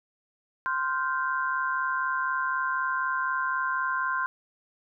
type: tone cluster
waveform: sine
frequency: 1043 / 1410 / 1554 Hz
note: C6 / F6 / G6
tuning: -6 / +16 / -16 cents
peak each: -28 / -32 / -30 dBFS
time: 0.66-4.26 s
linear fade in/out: 0 ms
effects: none